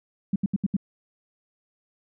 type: tone bursts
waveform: sine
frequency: 196 Hz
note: G3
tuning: in tune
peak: -19 dBFS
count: 5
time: 0.33-0.767 s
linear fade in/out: 5 ms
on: 29 ms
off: 73 ms
effects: none